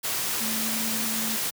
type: tone in noise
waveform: sine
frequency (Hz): 222.3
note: A3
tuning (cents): +18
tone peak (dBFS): -32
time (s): 0.4-1.37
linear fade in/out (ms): 20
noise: white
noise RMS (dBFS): -28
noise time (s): 0.03-1.51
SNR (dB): -7
effects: high-pass 100 Hz 12 dB/octave